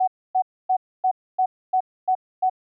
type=tone bursts; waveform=sine; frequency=747 Hz; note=F#5; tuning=16 cents sharp; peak=-16 dBFS; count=8; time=0-2.498 s; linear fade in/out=10 ms; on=76 ms; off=270 ms; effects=none